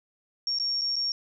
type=tone with dropouts; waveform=sine; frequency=5530 Hz; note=F8; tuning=18 cents flat; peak=-25 dBFS; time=0.47-1.12 s; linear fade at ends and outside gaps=1 ms; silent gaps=0.587-0.598 / 0.812-0.817 / 0.958-0.964 s; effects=none